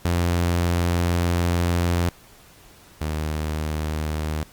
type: tone pair in turn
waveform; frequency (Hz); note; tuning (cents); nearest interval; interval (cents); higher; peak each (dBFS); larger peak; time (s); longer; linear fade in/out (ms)
sawtooth; 86.7 / 77.24; F2 / D#2; -12 / -12; major second; 200; first; -15 / -20; first; 0.05-2.09 / 3.01-4.43; first; 0
effects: pink hiss -50 dBFS RMS until 4.52 s + Opus 48 kbps